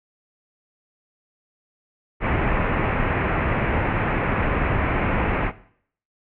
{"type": "low-pass noise", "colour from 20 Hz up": "pink", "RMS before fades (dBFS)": -22, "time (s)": [2.2, 5.52], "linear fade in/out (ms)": 50, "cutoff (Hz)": 2500, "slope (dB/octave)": 48, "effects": ["noise-tail reverb RT60 0.6 s tail -17 dB re dry"]}